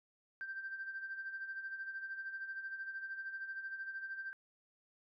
sine tone with tremolo, 1568 Hz, G6, in tune, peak -38 dBFS, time 0.41-4.33 s, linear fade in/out 0 ms, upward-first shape sine, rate 13 Hz, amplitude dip 60%, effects tanh soft clip ceiling -34 dBFS

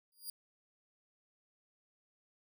10% pulse tone with exponential growth, 4823 Hz, D8, 45 cents sharp, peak -31 dBFS, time 0.12-0.3 s, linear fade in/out 2 ms, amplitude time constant 38 ms, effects none

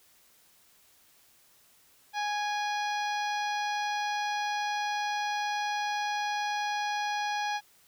harmonic tone with a mistuned harmonic, 830.6 Hz, G#5, in tune, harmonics 1 / 2 / 3 / 4 / 5 / 6 / 7, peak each -30 / -36 / -40 / -42 / -44 / -46 / -47 dBFS, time 2.13-7.61 s, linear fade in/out 50 ms, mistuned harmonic 3, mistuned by -27 cents, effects white hiss -62 dBFS RMS until 7.87 s

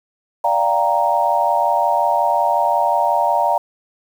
sine chord, G minor seventh, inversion second, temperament equal, 587.3 / 698.5 / 784 / 932.3 Hz, D5 / F5 / G5 / Bb5, 0 / 0 / 0 / 0 cents, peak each -21 / -19 / -21 / -17 dBFS, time 0.44-3.58 s, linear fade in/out 5 ms, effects 7-bit

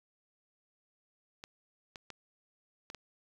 clicks, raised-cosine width 0.2 ms, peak -27 dBFS, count 5, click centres 1.439 / 1.958 / 2.103 / 2.901 / 2.947 s, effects 9-bit

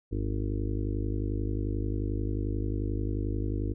harmonic tone, 51.3 Hz, G#1, 21 cents flat, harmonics 1 / 2 / 4 / 5 / 6 / 7 / 8 / 9, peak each -31 / -32 / -45 / -39 / -37 / -40 / -46 / -44 dBFS, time 0.11-3.74 s, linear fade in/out 20 ms, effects none

